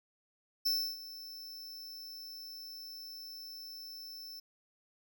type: tone with ADSR envelope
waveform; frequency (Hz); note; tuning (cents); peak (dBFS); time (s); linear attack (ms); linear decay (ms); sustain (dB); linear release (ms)
square; 5310; E8; +12; -28; 0.65-4.4; 13; 300; -17; 8
effects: none